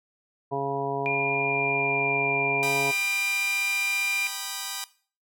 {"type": "harmonic tone", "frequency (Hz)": 138.59, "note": "C#3", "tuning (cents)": 0, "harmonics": [1, 2, 3, 4, 5, 6, 7], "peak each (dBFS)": [-35, -37, -30, -41, -31, -39, -32], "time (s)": [0.51, 2.92], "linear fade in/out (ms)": 20}
{"type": "tone with pitch glide", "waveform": "sine", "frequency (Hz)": [2405, 2387], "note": ["D7", "D7"], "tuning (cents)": [41, 28], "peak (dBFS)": -25, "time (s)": [1.06, 4.27], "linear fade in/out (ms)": 0, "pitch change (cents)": -13, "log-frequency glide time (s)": [1.4, 2.15]}
{"type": "chord", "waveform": "5% pulse", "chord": "G augmented", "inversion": "none", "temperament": "just", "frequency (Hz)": [784, 980, 1225], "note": ["G5", "B5", "D#6"], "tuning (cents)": [0, -14, -27], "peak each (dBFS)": -25, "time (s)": [2.63, 4.84], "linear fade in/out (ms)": 0}
{"effects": ["noise-tail reverb RT60 0.4 s tail -17 dB re dry"]}